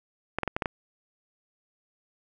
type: clicks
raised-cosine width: 0.5 ms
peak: -12 dBFS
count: 6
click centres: 0.386 / 0.433 / 0.477 / 0.565 / 0.622 / 0.658 s
effects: none